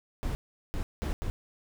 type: noise bursts at uneven times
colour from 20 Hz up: brown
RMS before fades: -31 dBFS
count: 4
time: 0.23-0.35 / 0.74-0.83 / 1.02-1.13 / 1.22-1.3 s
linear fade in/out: 0 ms
effects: none